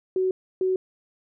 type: tone pair in turn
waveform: sine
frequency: 373.9 / 373.9 Hz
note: F#4 / F#4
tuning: +18 / +18 cents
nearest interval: unison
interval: 0 cents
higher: neither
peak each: -20 dBFS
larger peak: neither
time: 0.16-0.31 / 0.61-0.76 s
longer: neither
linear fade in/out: 2 ms
effects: none